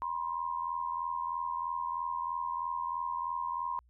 sine tone pair together, 966 / 1049.1 Hz, B5 / C6, -39 / +4 cents, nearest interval minor second, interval 143 cents, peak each -35 / -35 dBFS, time 0.02-3.79 s, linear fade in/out 0 ms, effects added 60 Hz sine -61 dBFS peak until 3.89 s

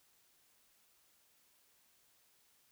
silence, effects white hiss -71 dBFS RMS until 2.71 s

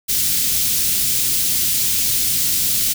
white band-stop noise, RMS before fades -18 dBFS, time 0.08-2.94 s, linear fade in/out 20 ms, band 220 to 3500 Hz, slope 12 dB/octave, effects none

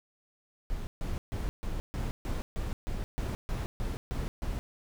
brown noise bursts, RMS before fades -33 dBFS, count 13, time 0.7-4.59 s, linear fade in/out 0 ms, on 170 ms, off 140 ms, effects none

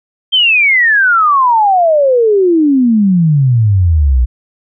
sine exponential sweep, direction down, 3191 to 58.27 Hz, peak -6 dBFS, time 0.32-4.26 s, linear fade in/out 20 ms, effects none

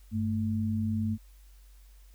sine tone pair together, 98 / 220 Hz, G2 / A3, 0 / 0 cents, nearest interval octave + major second, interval 1400 cents, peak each -30 / -29 dBFS, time 0.11-1.18 s, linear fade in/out 50 ms, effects added 48 Hz sine -51 dBFS peak until 2.14 s + white hiss -65 dBFS RMS until 2.14 s

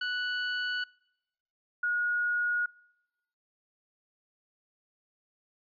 sawtooth / sine tone pair in turn, 1480 / 1445.4 Hz, F#6 / F#6, 0 / -41 cents, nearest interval unison, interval 41 cents, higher first, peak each -26 dBFS, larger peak neither, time 0.01-0.84 / 1.83-2.66 s, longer neither, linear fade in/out 5 ms, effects noise-tail reverb RT60 0.9 s tail -26 dB re dry + resampled to 11025 Hz

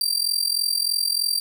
sawtooth tone with amplitude modulation, 4703 Hz, D8, 2 cents sharp, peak -14 dBFS, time 0.01-1.4 s, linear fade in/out 2 ms, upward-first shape sine, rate 43.2 Hz, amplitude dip 85%, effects none

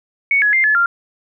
sine tone with pitch steps, 2223 / 1684 / 2101 / 1719 / 1390 Hz, C#7 / G#6 / C7 / A6 / F6, +4 / +24 / +7 / -41 / -9 cents, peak -11 dBFS, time 0.31-0.86 s, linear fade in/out 2 ms, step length 110 ms, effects none

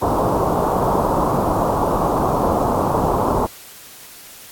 white low-pass noise, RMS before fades -18 dBFS, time 0.01-3.47 s, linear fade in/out 20 ms, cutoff 1100 Hz, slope 48 dB/octave, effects white hiss -40 dBFS RMS until 4.51 s + AAC 64 kbps

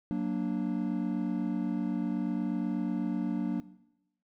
triangle chord, Gb augmented, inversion none, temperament equal, 185 / 233.1 / 293.7 Hz, Gb3 / Bb3 / D4, 0 / 0 / 0 cents, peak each -31 dBFS, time 0.11-3.6 s, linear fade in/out 0 ms, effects noise-tail reverb RT60 0.9 s tail -18 dB re dry

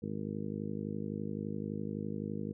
harmonic tone, 51.8 Hz, G#1, 4 cents flat, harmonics 2 / 3 / 4 / 5 / 6 / 7 / 8 / 9, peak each -45 / -42 / -39 / -44 / -45 / -48 / -48 / -46 dBFS, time 0.02-2.53 s, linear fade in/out 10 ms, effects none

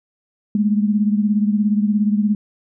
sine beating tone pair, 206.2 / 223.2 Hz, G#3 / A3, -12 / +25 cents, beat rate 17 Hz, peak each -15 / -21 dBFS, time 0.55-2.35 s, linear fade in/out 2 ms, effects none

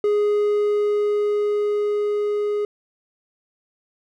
triangle tone with level ramp, 415.3 Hz, G#4, in tune, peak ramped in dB -14 to -18 dBFS, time 0.04-2.65 s, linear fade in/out 2 ms, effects none

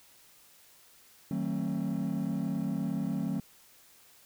triangle chord, D# diminished seventh, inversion none, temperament just, 155.56 / 186.68 / 224 / 268.8 Hz, D#3 / F#3 / A3 / C4, 0 / +16 / +31 / +47 cents, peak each -34 / -31 / -32 / -33 dBFS, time 1.31-3.4 s, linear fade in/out 2 ms, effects tanh soft clip ceiling -22 dBFS + white hiss -59 dBFS RMS until 4.25 s

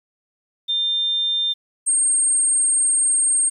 sine tone pair in turn, 3600 / 8562 Hz, A7 / C9, +39 / +39 cents, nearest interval octave + minor third, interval 1500 cents, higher second, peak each -18 / -15 dBFS, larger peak second, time 0.68-1.54 / 1.86-3.5 s, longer second, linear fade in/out 20 ms, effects 9-bit

